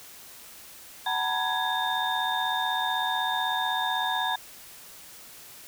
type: tone cluster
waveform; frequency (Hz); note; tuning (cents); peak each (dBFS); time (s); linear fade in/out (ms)
sine; 751 / 897 / 973 / 1665 / 3641; F#5 / A5 / B5 / G#6 / A#7; +26 / +33 / -26 / +4 / -41; -31; 1.06-4.36; 5
effects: tanh soft clip ceiling -13 dBFS + white hiss -47 dBFS RMS until 5.67 s